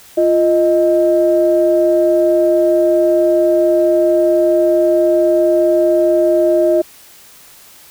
sine tone pair together, 346.8 / 622.3 Hz, F4 / D#5, -12 / 0 cents, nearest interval minor seventh, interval 1012 cents, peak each -12 / -11 dBFS, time 0.17-6.82 s, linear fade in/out 10 ms, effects tanh soft clip ceiling -1 dBFS + white hiss -42 dBFS RMS until 7.9 s

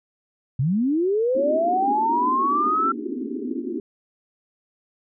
sine linear sweep, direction up, 119.5 to 1356 Hz, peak -18 dBFS, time 0.59-2.92 s, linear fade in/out 5 ms
pink band-pass noise, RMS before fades -29 dBFS, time 1.35-3.8 s, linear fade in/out 2 ms, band 230 to 400 Hz, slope 96 dB/octave
effects none

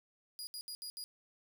sawtooth tone bursts at uneven times, 4884 Hz, D#8, 33 cents flat, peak -39 dBFS, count 5, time 0.39-0.47 / 0.54-0.61 / 0.68-0.75 / 0.82-0.9 / 0.97-1.04 s, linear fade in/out 0 ms, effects none

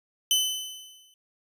sawtooth tone with exponential decay, 3032 Hz, F#7, 42 cents sharp, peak -15 dBFS, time 0.31-1.14 s, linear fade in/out 1 ms, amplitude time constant 180 ms, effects resampled to 32000 Hz

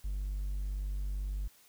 triangle tone, 49 Hz, G1, in tune, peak -30 dBFS, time 0.04-1.48 s, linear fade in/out 10 ms, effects tanh soft clip ceiling -26 dBFS + white hiss -62 dBFS RMS until 1.68 s

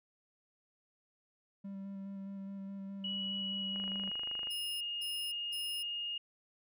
triangle tone with vibrato, 196 Hz, G3, in tune, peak -39 dBFS, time 1.64-4.1 s, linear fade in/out 10 ms, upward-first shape square, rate 4.8 Hz, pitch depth 12 cents each way
sine tone with pitch glide, 2927 to 2847 Hz, F#7 to F7, -19 to +33 cents, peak -36 dBFS, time 3.04-6.18 s, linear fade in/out 5 ms, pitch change -48 cents, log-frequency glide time 3.44-4.7 s
click train, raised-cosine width 0.5 ms, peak -34 dBFS, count 19, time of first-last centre 3.76-4.471 s, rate 25.3 Hz
15% pulse tone bursts, 5170 Hz, E8, 34 cents flat, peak -38 dBFS, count 3, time 4.5-5.83 s, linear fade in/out 10 ms, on 310 ms, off 200 ms
effects none

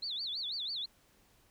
sine tone with vibrato, 3951 Hz, B7, in tune, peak -35 dBFS, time 0.02-0.86 s, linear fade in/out 10 ms, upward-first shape sine, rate 6.1 Hz, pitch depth 270 cents each way, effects pink hiss -67 dBFS RMS until 1.5 s

